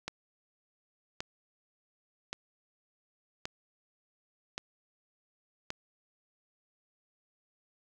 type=click train; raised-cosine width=0.2 ms; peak=-18 dBFS; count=6; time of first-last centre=0.08-5.704 s; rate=0.889 Hz; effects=none